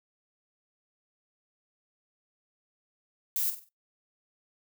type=noise with echo; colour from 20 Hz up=violet; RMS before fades=-29 dBFS; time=3.36-3.5 s; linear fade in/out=0 ms; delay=47 ms; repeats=4; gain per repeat=-9 dB; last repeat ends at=3.688 s; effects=noise-tail reverb RT60 0.2 s tail -23 dB re dry